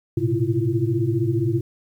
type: tone cluster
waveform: sine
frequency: 108.8 / 120.5 / 132.7 / 331.4 / 346.5 Hz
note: A2 / B2 / C3 / E4 / F4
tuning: -19 / -42 / +25 / +9 / -14 cents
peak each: -25 dBFS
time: 0.17-1.61 s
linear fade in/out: 5 ms
effects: 9-bit